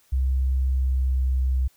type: tone with pitch glide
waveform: sine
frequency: 65.41 to 64.66 Hz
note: C2 to C2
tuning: 0 to -20 cents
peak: -19 dBFS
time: 0.12-1.68 s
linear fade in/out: 10 ms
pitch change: -20 cents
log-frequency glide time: 0.63-1.4 s
effects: white hiss -61 dBFS RMS until 1.76 s